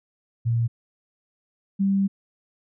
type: tone pair in turn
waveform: sine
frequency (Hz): 116.54 / 196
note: A#2 / G3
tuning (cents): 0 / 0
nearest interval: major sixth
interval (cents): 900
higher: second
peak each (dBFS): -19 / -18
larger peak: second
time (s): 0.45-0.68 / 1.79-2.08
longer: second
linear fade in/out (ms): 20
effects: none